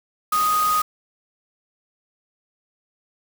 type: tone in noise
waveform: sine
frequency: 1244.5 Hz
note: D#6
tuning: in tune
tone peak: -17 dBFS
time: 0.32-0.82 s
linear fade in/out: 5 ms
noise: white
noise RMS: -29 dBFS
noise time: 0.32-0.82 s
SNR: +9 dB
effects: none